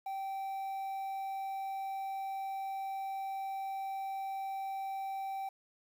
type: tone with quantisation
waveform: triangle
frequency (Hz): 777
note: G5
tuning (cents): -16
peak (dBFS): -34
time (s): 0.06-5.49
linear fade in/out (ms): 5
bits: 10
effects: none